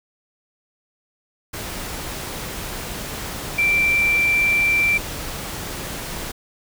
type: tone in noise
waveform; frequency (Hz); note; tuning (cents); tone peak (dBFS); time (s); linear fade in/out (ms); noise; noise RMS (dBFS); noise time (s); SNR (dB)
sine; 2349; D7; 0; -15; 3.58-4.98; 10; pink; -30; 1.53-6.32; +12
effects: none